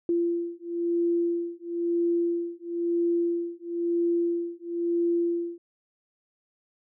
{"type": "beating tone pair", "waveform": "sine", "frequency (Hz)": [341.8, 342.8], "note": ["F4", "F4"], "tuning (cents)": [-37, -32], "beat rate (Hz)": 1, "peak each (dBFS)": [-27, -27], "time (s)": [0.09, 5.58], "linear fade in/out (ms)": 2, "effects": []}